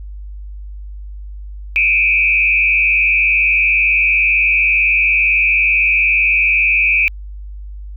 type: tone with frequency modulation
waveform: sine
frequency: 2452 Hz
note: D#7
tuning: 26 cents flat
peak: -10 dBFS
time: 1.76-7.08 s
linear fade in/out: 0 ms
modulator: 82.1 Hz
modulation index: 1.8
effects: added 50 Hz sine -27 dBFS peak until 7.96 s